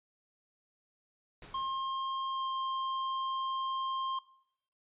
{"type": "noise with exponential decay", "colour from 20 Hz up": "pink", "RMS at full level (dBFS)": -49, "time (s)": [1.42, 2.3], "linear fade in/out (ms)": 2, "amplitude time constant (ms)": 190}
{"type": "tone with pitch glide", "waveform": "square", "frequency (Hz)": [1066, 1059.2], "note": ["C6", "C6"], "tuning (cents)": [32, 21], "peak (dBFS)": -33, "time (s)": [1.54, 4.19], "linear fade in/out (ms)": 5, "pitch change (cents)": -11, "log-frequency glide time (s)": [2.3, 2.46]}
{"effects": ["noise-tail reverb RT60 0.7 s tail -19 dB re dry", "resampled to 8000 Hz"]}